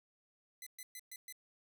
5% pulse tone bursts, 2020 Hz, B6, 39 cents sharp, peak -36 dBFS, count 5, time 0.62-1.325 s, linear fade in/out 2 ms, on 45 ms, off 120 ms, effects none

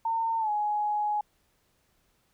sine tone with pitch glide, 908 to 837.5 Hz, A#5 to G#5, -46 to +14 cents, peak -25 dBFS, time 0.05-1.21 s, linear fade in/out 5 ms, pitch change -140 cents, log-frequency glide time 0.39-0.5 s, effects pink hiss -70 dBFS RMS until 2.33 s

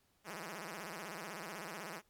5% pulse tone with vibrato, 185 Hz, F#3, in tune, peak -32 dBFS, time 0.24-2.02 s, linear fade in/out 50 ms, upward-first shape sine, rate 16 Hz, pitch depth 270 cents each way, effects pink hiss -74 dBFS RMS until 2.09 s + MP3 96 kbps

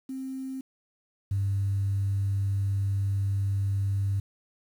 sine tone pair in turn, 264.1 / 98.93 Hz, C4 / G2, +16 / +16 cents, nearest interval octave + perfect fourth, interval 1700 cents, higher first, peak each -32 / -23 dBFS, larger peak second, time 0.09-0.61 / 1.31-4.2 s, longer second, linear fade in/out 5 ms, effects tanh soft clip ceiling -20 dBFS + 9-bit

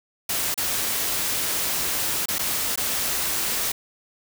white noise with dropouts, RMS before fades -25 dBFS, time 0.29-3.72 s, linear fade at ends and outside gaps 5 ms, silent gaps 0.543-0.576 / 2.258-2.284 / 2.384-2.391 / 2.759-2.775 s, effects none

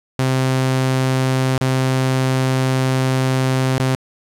sawtooth tone with dropouts, 130.81 Hz, C3, in tune, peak -11 dBFS, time 0.19-3.95 s, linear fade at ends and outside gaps 0 ms, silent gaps 1.578-1.611 / 3.78-3.798 s, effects low-pass 11000 Hz 12 dB/octave + 8-bit

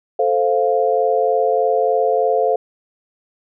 sine chord, F major, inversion first, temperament equal, 440 / 523.3 / 698.5 Hz, A4 / C5 / F5, 0 / 0 / 0 cents, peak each -18 dBFS, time 0.19-2.56 s, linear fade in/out 5 ms, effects none

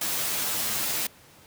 white noise with comb filter, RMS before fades -28 dBFS, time 0.01-1.07 s, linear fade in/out 5 ms, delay 11 ms, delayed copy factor -1, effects pink hiss -53 dBFS RMS until 1.46 s + high-pass 80 Hz 12 dB/octave

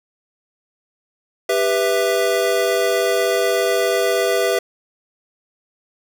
square chord, E minor, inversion first, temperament equal with one note detuned, 397.2 / 493.9 / 659.3 Hz, G4 / B4 / E5, +23 / 0 / 0 cents, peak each -21 dBFS, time 1.49-4.59 s, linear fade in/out 5 ms, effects none

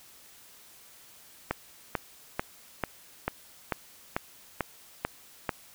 click train, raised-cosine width 0.5 ms, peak -12 dBFS, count 10, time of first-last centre 1.51-5.492 s, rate 2.26 Hz, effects white hiss -54 dBFS RMS until 5.74 s

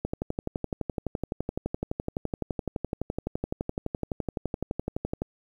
click train, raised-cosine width 2 ms, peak -15 dBFS, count 62, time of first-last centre 0.05-5.219 s, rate 11.8 Hz, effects 9-bit

